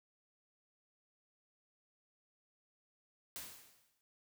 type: noise with exponential decay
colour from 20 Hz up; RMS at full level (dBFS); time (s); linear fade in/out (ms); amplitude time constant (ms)
white; -44; 3.36-4.01; 0; 140
effects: noise-tail reverb RT60 0.2 s tail -21 dB re dry